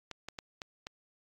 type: clicks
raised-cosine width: 0.2 ms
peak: -23 dBFS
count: 5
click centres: 0.113 / 0.286 / 0.388 / 0.618 / 0.869 s
effects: AAC 64 kbps